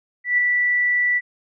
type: tone with ADSR envelope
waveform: sine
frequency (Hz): 1964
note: B6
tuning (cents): -10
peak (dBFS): -13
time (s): 0.24-1.21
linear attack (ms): 140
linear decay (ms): 5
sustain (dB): -3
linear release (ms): 40
effects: none